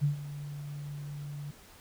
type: tone with ADSR envelope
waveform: sine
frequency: 145.1 Hz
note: D3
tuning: 21 cents flat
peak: -22 dBFS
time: 0.01-1.51 s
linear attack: 28 ms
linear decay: 120 ms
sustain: -15 dB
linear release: 4 ms
effects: pink hiss -55 dBFS RMS until 1.8 s